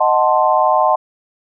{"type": "chord", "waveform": "sine", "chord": "D# diminished seventh", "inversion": "none", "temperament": "equal", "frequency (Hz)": [622.3, 740, 880, 1046.5], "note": ["D#5", "F#5", "A5", "C6"], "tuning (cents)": [0, 0, 0, 0], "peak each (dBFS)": -16, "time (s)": [0, 0.96], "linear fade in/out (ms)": 10, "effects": []}